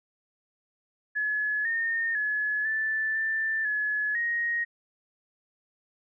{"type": "tone with pitch steps", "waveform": "sine", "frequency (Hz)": [1703, 1830, 1703, 1758, 1774, 1702, 1876], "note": ["G#6", "A#6", "G#6", "A6", "A6", "G#6", "A#6"], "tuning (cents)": [43, -32, 43, -2, 14, 42, 11], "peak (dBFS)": -25, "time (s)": [1.15, 4.65], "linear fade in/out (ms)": 20, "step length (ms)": 500, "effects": []}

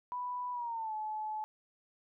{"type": "tone with pitch glide", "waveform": "sine", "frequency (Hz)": [988, 860.1], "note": ["B5", "A5"], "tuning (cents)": [0, -40], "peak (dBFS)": -35, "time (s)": [0.12, 1.44], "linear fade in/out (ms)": 0, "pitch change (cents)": -240, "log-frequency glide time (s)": [0.52, 0.94], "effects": []}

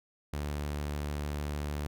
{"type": "tone", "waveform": "sawtooth", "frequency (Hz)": 73.42, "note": "D2", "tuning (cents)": 0, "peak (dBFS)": -29, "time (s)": [0.33, 1.87], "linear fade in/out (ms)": 5, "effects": []}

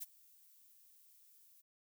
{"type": "noise with ADSR envelope", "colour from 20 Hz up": "violet", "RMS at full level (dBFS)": -42, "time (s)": [0, 1.62], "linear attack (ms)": 23, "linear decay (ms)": 27, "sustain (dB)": -23, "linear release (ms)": 17, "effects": []}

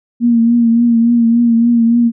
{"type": "tone with vibrato", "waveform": "sine", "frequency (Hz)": 233.7, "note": "A#3", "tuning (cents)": 5, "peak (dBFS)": -7, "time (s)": [0.2, 2.12], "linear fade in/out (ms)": 50, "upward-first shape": "triangle", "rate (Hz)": 3.5, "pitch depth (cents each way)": 45, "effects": []}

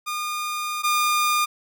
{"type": "tone pair in turn", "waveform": "sawtooth", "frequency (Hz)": [1216, 1211.4], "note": ["D#6", "D#6"], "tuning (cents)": [-40, -47], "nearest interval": "unison", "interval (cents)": 7, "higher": "first", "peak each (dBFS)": [-22, -15], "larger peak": "second", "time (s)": [[0.06, 0.83], [0.83, 1.46]], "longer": "first", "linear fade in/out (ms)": 20, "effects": []}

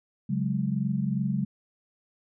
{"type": "chord", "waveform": "sine", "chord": "C# suspended fourth", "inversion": "none", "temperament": "equal", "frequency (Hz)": [138.59, 185, 207.7], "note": ["C#3", "F#3", "G#3"], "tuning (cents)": [0, 0, 0], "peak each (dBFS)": [-29, -29, -29], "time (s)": [0.29, 1.45], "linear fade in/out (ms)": 10, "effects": []}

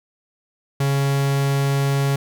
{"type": "tone", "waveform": "45% pulse", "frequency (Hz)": 138.8, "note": "C#3", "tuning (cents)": 3, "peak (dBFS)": -17, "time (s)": [0.8, 2.16], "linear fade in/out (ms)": 5, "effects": []}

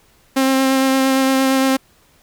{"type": "tone with vibrato", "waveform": "sawtooth", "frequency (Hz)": 265.9, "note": "C4", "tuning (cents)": 28, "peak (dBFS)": -9, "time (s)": [0.36, 1.77], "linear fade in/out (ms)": 10, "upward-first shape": "sine", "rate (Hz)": 8.7, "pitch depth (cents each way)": 13, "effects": ["pink hiss -54 dBFS RMS until 2.22 s"]}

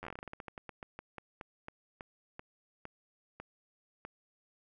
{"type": "slowing click train", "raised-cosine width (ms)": 0.5, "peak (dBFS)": -28, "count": 26, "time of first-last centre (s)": [0.03, 4.05], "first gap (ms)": 10, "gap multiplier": 1.19, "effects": []}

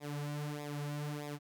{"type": "tone with flanger", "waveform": "sawtooth", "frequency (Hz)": 146.83, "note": "D3", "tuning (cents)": 0, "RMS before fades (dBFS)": -40, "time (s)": [0, 1.39], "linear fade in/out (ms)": 50, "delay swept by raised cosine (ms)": [0.67, 4.47], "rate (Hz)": 1.6, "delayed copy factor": -0.8, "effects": []}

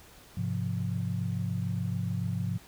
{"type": "chord", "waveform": "sine", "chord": "F minor", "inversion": "first", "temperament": "equal", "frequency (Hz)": [103.83, 130.81, 174.61], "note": ["Ab2", "C3", "F3"], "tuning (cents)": [0, 0, 0], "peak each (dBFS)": [-32, -34, -33], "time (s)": [0.37, 2.58], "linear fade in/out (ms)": 5, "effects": ["pink hiss -54 dBFS RMS until 2.67 s"]}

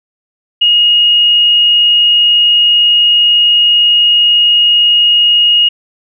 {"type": "tone", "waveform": "sine", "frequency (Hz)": 2871, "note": "F7", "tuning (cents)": 47, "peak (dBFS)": -5, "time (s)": [0.61, 5.69], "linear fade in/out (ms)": 10, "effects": []}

